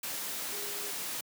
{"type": "tone in noise", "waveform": "sine", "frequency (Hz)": 409.6, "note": "G#4", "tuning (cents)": -24, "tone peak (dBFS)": -46, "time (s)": [0.52, 0.91], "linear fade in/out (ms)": 5, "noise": "white", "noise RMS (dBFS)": -37, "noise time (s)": [0.03, 1.21], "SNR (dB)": -12, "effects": ["high-pass 150 Hz 12 dB/octave"]}